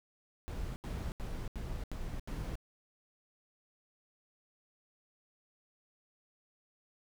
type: noise bursts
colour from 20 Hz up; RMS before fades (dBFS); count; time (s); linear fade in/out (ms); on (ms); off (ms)
brown; -39; 6; 0.48-2.555; 0; 280; 79
effects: none